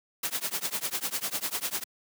white noise with tremolo, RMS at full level -28 dBFS, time 0.23-1.84 s, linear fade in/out 5 ms, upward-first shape triangle, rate 10 Hz, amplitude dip 100%, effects high-pass 150 Hz 12 dB/octave

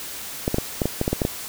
clicks, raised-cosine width 2 ms, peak -7 dBFS, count 10, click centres 0.479 / 0.544 / 0.584 / 0.818 / 0.856 / 1.014 / 1.079 / 1.13 / 1.218 / 1.251 s, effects white hiss -34 dBFS RMS until 1.48 s

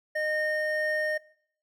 triangle tone pair together, 614 / 1840 Hz, D#5 / A#6, -23 / -23 cents, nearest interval octave + perfect fifth, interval 1900 cents, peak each -27 dBFS, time 0.15-1.18 s, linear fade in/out 10 ms, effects noise-tail reverb RT60 0.6 s tail -20 dB re dry

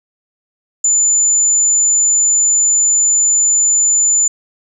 sine tone, 7040 Hz, A8, in tune, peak -9 dBFS, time 0.84-4.28 s, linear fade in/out 5 ms, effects 8-bit

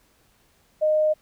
sine tone, 616 Hz, D#5, 17 cents flat, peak -17 dBFS, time 0.81-1.14 s, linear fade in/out 20 ms, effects pink hiss -62 dBFS RMS until 1.21 s

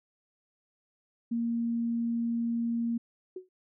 sine tone, 233.1 Hz, A#3, in tune, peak -27 dBFS, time 1.31-2.98 s, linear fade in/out 10 ms
sine tone with exponential decay, 370 Hz, F#4, in tune, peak -33 dBFS, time 3.36-3.49 s, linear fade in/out 5 ms, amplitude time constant 27 ms
effects none

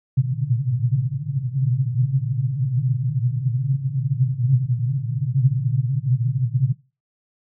pink band-pass noise, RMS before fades -21 dBFS, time 0.17-6.73 s, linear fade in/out 10 ms, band 120 to 140 Hz, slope 96 dB/octave, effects noise-tail reverb RT60 0.3 s tail -20 dB re dry

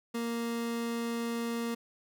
30% pulse tone, 233.1 Hz, A#3, in tune, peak -29 dBFS, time 0.14-1.75 s, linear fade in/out 10 ms, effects none

